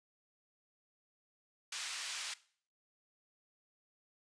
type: band-pass noise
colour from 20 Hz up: white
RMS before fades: -42 dBFS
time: 1.72-2.34 s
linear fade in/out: 5 ms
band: 1400 to 6000 Hz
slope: 12 dB/octave
effects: noise-tail reverb RT60 0.5 s tail -19 dB re dry + resampled to 22050 Hz